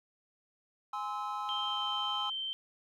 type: chord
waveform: triangle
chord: Ab augmented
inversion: none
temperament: just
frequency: 830.6 / 1038.3 / 1297.8 Hz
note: Ab5 / C6 / E6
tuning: 0 / -14 / -27 cents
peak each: -37 dBFS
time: 0.93-2.3 s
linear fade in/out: 5 ms
type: tone with pitch glide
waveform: sine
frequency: 3141 to 3116 Hz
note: G7 to G7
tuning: +3 to -11 cents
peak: -34 dBFS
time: 1.49-2.53 s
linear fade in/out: 0 ms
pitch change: -14 cents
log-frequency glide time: 1.67-1.81 s
effects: none